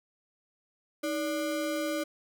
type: ring-modulated tone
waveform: square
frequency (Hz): 445.9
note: A4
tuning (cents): +23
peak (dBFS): -27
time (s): 1.03-2.04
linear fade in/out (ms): 10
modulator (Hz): 132
effects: none